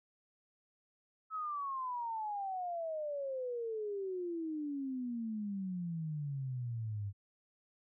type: exponential sweep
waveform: sine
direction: down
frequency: 1303 to 98 Hz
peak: -36 dBFS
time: 1.3-7.13 s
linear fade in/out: 50 ms
effects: none